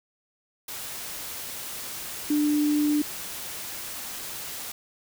sine tone in noise, 296.7 Hz, D4, 18 cents sharp, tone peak -20 dBFS, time 2.3-3.02 s, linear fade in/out 5 ms, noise white, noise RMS -36 dBFS, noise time 0.68-4.72 s, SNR +13 dB, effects none

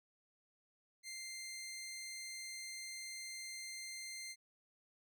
15% pulse tone, 2093 Hz, C7, in tune, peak -39 dBFS, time 1.03-4.36 s, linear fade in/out 50 ms, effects none

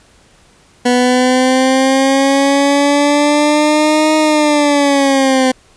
20% pulse linear two-way sweep, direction up then down, 245.4 to 311.1 to 256.6 Hz, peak -4 dBFS, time 0.85-5.52 s, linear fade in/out 10 ms, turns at 4.16 s, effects pink hiss -48 dBFS RMS until 5.76 s + resampled to 22050 Hz

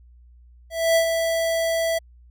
square tone with ADSR envelope, 659.3 Hz, E5, in tune, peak -15 dBFS, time 0.7-1.99 s, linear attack 260 ms, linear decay 88 ms, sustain -6 dB, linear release 14 ms, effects added 60 Hz sine -47 dBFS peak until 2.3 s

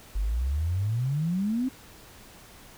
sine exponential sweep, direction up, 46.25 to 268.1 Hz, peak -24 dBFS, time 0.15-1.69 s, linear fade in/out 10 ms, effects pink hiss -50 dBFS RMS until 2.77 s

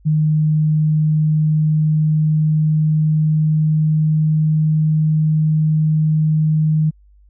sine tone with pitch glide, 154 to 155.25 Hz, D#3 to D#3, -17 to -3 cents, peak -12 dBFS, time 0.05-6.91 s, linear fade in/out 20 ms, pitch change +14 cents, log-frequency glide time 0.41-4.78 s, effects added 50 Hz sine -46 dBFS peak until 7.29 s

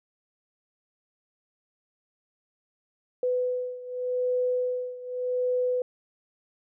sine beating tone pair, 499.4 / 500.25 Hz, B4 / B4, +19 / +22 cents, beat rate 0.85 Hz, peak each -27 / -30 dBFS, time 3.23-5.82 s, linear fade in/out 2 ms, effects none

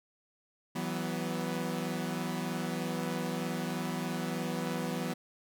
sawtooth chord, E suspended second, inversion none, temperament equal with one note detuned, 164.81 / 188.01 / 246.9 Hz, E3 / F#3 / B3, 0 / +28 / 0 cents, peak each -33 dBFS, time 0.75-5.14 s, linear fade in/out 10 ms, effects none

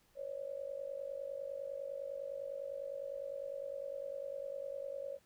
sine tone with amplitude modulation, 554.4 Hz, C#5, in tune, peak -36 dBFS, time 0.15-5.19 s, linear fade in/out 50 ms, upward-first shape sine, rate 49.9 Hz, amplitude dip 85%, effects pink hiss -71 dBFS RMS until 5.25 s

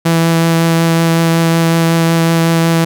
sawtooth tone with vibrato, 165.5 Hz, E3, 7 cents sharp, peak -5 dBFS, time 0.05-2.85 s, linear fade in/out 10 ms, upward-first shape triangle, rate 5.4 Hz, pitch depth 11 cents each way, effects none

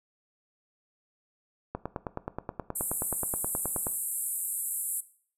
click train, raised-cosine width 1 ms, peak -18 dBFS, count 21, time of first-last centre 1.75-3.869 s, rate 9.44 Hz
white band-pass noise, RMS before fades -33 dBFS, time 2.75-5.01 s, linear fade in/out 10 ms, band 7800 to 13000 Hz, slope 96 dB/octave
effects noise-tail reverb RT60 0.5 s tail -17 dB re dry

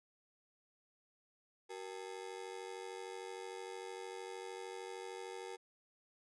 30% pulse ring-modulated tone, 424.2 Hz, G#4, 37 cents sharp, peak -39 dBFS, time 1.69-5.57 s, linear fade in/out 20 ms, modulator 46.6 Hz, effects resampled to 24000 Hz

